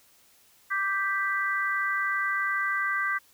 sine chord, G major, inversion second, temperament equal, 1174.7 / 1568 / 1975.5 Hz, D6 / G6 / B6, 0 / 0 / 0 cents, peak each -30 / -28 / -30 dBFS, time 0.7-3.19 s, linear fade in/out 20 ms, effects white hiss -60 dBFS RMS until 3.33 s

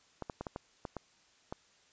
clicks, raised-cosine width 1 ms, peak -24 dBFS, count 8, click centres 0.223 / 0.298 / 0.41 / 0.468 / 0.561 / 0.852 / 0.967 / 1.525 s, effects white hiss -66 dBFS RMS until 1.92 s + resampled to 16000 Hz

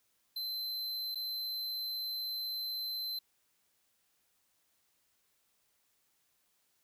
square tone with dropouts, 4078 Hz, C8, 45 cents flat, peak -36 dBFS, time 0.36-3.19 s, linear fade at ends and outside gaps 5 ms, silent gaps 1.147-1.155 s, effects white hiss -75 dBFS RMS until 6.83 s

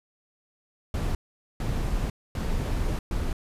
brown noise bursts at uneven times, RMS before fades -27 dBFS, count 4, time 0.94-1.15 / 1.6-2.1 / 2.35-2.99 / 3.11-3.33 s, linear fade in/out 2 ms, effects resampled to 32000 Hz

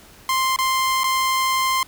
sawtooth tone with dropouts, 1048 Hz, C6, 2 cents sharp, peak -14 dBFS, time 0.29-1.83 s, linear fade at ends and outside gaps 2 ms, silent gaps 0.562-0.587 / 1.035-1.041 s, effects pink hiss -47 dBFS RMS until 1.87 s

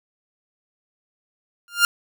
sawtooth tone with exponential growth, 1400 Hz, F6, 4 cents sharp, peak -6 dBFS, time 1.68-1.85 s, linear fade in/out 1 ms, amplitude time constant 35 ms, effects none

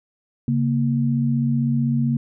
sine tone pair together, 137.37 / 233.1 Hz, C#3 / A#3, -15 / 0 cents, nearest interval major sixth, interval 915 cents, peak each -20 dBFS, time 0.48-2.17 s, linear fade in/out 2 ms, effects none

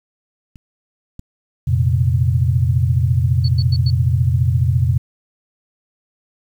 clicks, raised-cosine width 5 ms, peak -28 / -20 dBFS, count 2, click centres 0.558 / 1.194 s
sine chord, F suspended fourth, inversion none, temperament just, 87.31 / 116.41 / 130.96 Hz, F2 / Bb2 / C3, 0 / -2 / +2 cents, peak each -17 dBFS, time 1.67-4.98 s, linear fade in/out 10 ms
sine tone bursts, 4435 Hz, C#8, in tune, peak -26 dBFS, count 4, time 3.44-3.904 s, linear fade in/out 5 ms, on 44 ms, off 96 ms
effects 8-bit

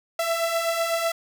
sawtooth beating tone pair, 661 / 669 Hz, E5 / E5, +5 / +25 cents, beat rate 8 Hz, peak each -25 / -20 dBFS, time 0.19-1.12 s, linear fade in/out 5 ms, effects none

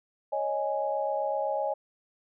sine chord, C# suspended second, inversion none, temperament equal, 554.4 / 622.3 / 830.6 Hz, C#5 / D#5 / G#5, 0 / 0 / 0 cents, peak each -31 dBFS, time 0.32-1.74 s, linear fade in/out 10 ms, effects none

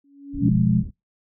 sine tone with exponential growth, 281.1 Hz, C#4, 24 cents sharp, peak -17 dBFS, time 0.04-0.49 s, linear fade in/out 5 ms, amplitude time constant 96 ms
pink low-pass noise, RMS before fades -33 dBFS, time 0.33-0.91 s, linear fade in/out 20 ms, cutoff 220 Hz, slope 24 dB/octave
sine chord, F diminished, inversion second, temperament equal, 123.47 / 174.61 / 207.7 Hz, Cb3 / F3 / Ab3, 0 / 0 / 0 cents, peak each -20 dBFS, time 0.4-0.84 s, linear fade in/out 50 ms
effects noise-tail reverb RT60 0.2 s tail -24 dB re dry

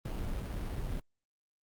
brown noise with sample-and-hold, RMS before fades -36 dBFS, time 0.05-1 s, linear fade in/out 5 ms, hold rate 3675 Hz, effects Opus 32 kbps

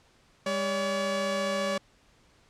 sawtooth tone pair together, 201.2 / 569 Hz, G3 / C#5, +45 / +45 cents, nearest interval octave + tritone, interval 1800 cents, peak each -29 / -24 dBFS, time 0.46-1.78 s, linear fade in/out 5 ms, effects pink hiss -62 dBFS RMS until 2.49 s + low-pass 7000 Hz 12 dB/octave

